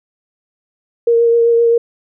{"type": "tone with vibrato", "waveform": "sine", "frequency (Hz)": 466.2, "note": "A#4", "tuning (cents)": 0, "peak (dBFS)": -8, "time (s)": [1.07, 1.78], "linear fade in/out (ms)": 5, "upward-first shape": "triangle", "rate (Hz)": 7.7, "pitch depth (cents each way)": 18, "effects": []}